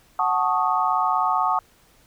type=chord; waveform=sine; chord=D# half-diminished seventh; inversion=first; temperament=equal; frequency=740 / 880 / 1108.7 / 1244.5 Hz; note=F#5 / A5 / C#6 / D#6; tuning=0 / 0 / 0 / 0 cents; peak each=-24 dBFS; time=0.19-1.59 s; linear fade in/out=2 ms; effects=pink hiss -57 dBFS RMS until 2.06 s